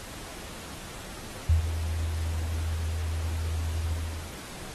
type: tone with ADSR envelope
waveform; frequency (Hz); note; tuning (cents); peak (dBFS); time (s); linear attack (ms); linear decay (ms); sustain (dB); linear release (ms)
sine; 81.1; E2; -28; -16; 1.49-4.34; 7; 130; -11; 410
effects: pink hiss -42 dBFS RMS until 4.74 s + AAC 32 kbps